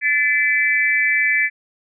sine tone cluster, 1748 / 2026 / 2317 Hz, A6 / B6 / D7, -12 / +44 / -24 cents, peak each -19 dBFS, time 0.01-1.5 s, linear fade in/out 50 ms, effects none

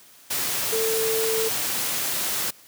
sine tone in noise, 445.8 Hz, A4, 23 cents sharp, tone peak -23 dBFS, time 0.72-1.49 s, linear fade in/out 10 ms, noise white, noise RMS -26 dBFS, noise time 0.3-2.51 s, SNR 0 dB, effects white hiss -51 dBFS RMS until 2.67 s + high-pass 100 Hz 12 dB/octave

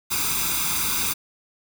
white noise with comb filter, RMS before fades -24 dBFS, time 0.1-1.14 s, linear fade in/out 20 ms, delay 0.82 ms, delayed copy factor +0.8, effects none

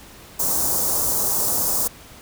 white band-stop noise, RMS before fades -21 dBFS, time 0.39-1.88 s, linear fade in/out 10 ms, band 1100 to 5800 Hz, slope 24 dB/octave, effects pink hiss -44 dBFS RMS until 2.21 s

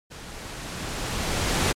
pink noise with level ramp, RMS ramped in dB -41 to -21 dBFS, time 0.1-1.73 s, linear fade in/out 20 ms, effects low-pass 9000 Hz 12 dB/octave + MP3 96 kbps

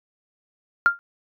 sine tone with exponential decay, 1396.9 Hz, F6, in tune, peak -8 dBFS, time 0.86-0.99 s, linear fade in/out 0 ms, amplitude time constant 27 ms, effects tanh soft clip ceiling -4 dBFS

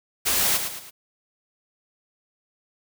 white noise with echo, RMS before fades -22 dBFS, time 0.25-0.58 s, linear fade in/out 20 ms, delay 110 ms, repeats 3, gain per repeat -7 dB, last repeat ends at 0.91 s, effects none

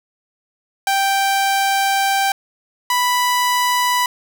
sawtooth tone pair in turn, 784 / 987.8 Hz, G5 / B5, 0 / 0 cents, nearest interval major third, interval 400 cents, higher second, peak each -11 dBFS, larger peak neither, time 0.87-2.32 / 2.9-4.06 s, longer first, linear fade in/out 2 ms, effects none

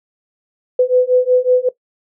sine beating tone pair, 499.9 / 505.3 Hz, B4 / B4, +21 / +40 cents, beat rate 5.4 Hz, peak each -13 dBFS, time 0.79-1.69 s, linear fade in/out 5 ms, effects noise-tail reverb RT60 0.1 s tail -17 dB re dry

